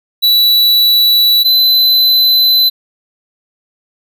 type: tone pair in turn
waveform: square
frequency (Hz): 3942 / 4027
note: B7 / B7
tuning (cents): -4 / +33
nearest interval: unison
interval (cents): 37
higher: second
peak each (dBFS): -7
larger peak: neither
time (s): 0.22-1.44 / 1.44-2.7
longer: second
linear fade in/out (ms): 20
effects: none